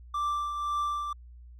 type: tone with tremolo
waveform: triangle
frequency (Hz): 1174.7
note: D6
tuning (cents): 0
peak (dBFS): -24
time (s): 0.14-1.13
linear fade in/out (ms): 5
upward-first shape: triangle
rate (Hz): 1.9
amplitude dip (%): 50
effects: added 60 Hz sine -46 dBFS peak until 1.59 s